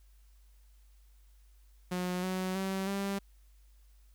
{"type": "tone with pitch steps", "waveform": "sawtooth", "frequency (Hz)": [180.6, 186.11, 191.78, 197.63], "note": ["F#3", "F#3", "G3", "G3"], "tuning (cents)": [-42, 10, -38, 14], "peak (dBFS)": -28, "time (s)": [1.91, 3.19], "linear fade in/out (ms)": 10, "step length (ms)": 320, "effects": ["added 50 Hz sine -57 dBFS peak until 4.14 s", "white hiss -72 dBFS RMS until 4.14 s"]}